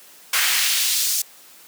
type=noise with high-pass filter sweep; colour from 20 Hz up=pink; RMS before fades=-20 dBFS; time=0.33-1.22 s; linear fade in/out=5 ms; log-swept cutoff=1500 to 6300 Hz; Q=1.1; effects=white hiss -47 dBFS RMS until 1.67 s + high-pass 200 Hz 12 dB/octave